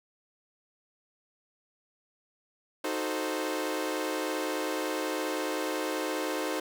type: chord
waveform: sawtooth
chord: D# diminished seventh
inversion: none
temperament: equal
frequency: 311.1 / 370 / 440 / 523.3 Hz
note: D#4 / F#4 / A4 / C5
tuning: 0 / 0 / 0 / 0 cents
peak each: -30 / -33 / -33 / -31 dBFS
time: 2.84-6.6 s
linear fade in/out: 5 ms
effects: none